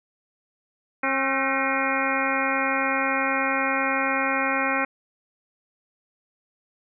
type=harmonic tone with a mistuned harmonic; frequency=269.6 Hz; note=C#4; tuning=48 cents flat; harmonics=1 / 2 / 3 / 4 / 5 / 6 / 7 / 8 / 9; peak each=-30 / -30 / -30 / -30 / -30 / -30 / -30 / -30 / -30 dBFS; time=1.03-4.85 s; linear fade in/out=5 ms; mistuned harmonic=6; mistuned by=-86 cents; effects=none